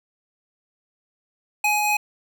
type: tone pair together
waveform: square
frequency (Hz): 838.6 / 2513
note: G#5 / D#7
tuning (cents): +17 / +17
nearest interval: octave + perfect fifth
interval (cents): 1900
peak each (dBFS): -22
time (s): 1.64-1.97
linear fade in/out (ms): 5
effects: none